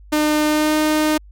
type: tone with pitch glide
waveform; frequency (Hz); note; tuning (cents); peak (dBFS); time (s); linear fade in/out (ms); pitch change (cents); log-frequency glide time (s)
sawtooth; 303 to 307.2; D#4 to D#4; -46 to -22; -11; 0.12-1.18; 10; +24; 0.46-0.75
effects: added 50 Hz sine -40 dBFS peak until 1.31 s